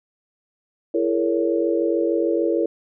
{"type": "chord", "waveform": "sine", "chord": "A# half-diminished seventh", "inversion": "second", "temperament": "just", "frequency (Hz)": [335.6, 419.5, 466.2, 559.4], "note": ["E4", "G#4", "A#4", "C#5"], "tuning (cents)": [31, 17, 0, 16], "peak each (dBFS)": [-21, -26, -23, -25], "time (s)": [0.94, 2.66], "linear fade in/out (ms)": 5, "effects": []}